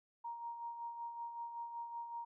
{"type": "tone with tremolo", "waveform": "sine", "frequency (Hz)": 937, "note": "A#5", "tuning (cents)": 9, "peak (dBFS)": -40, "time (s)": [0.24, 2.25], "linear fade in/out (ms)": 10, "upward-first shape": "sine", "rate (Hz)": 5.3, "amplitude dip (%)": 50, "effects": []}